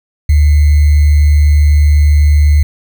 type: tone with sample-and-hold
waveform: sine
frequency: 74 Hz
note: D2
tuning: 14 cents sharp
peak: -4 dBFS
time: 0.29-2.63 s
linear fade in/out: 5 ms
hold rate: 2100 Hz
effects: none